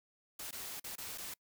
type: noise with dropouts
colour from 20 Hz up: white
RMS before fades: -44 dBFS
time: 0.39-1.34 s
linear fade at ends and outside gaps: 5 ms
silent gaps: 0.51-0.526 / 0.799-0.841 / 0.956-0.981 / 1.177-1.181 s
effects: noise-tail reverb RT60 0.1 s tail -25 dB re dry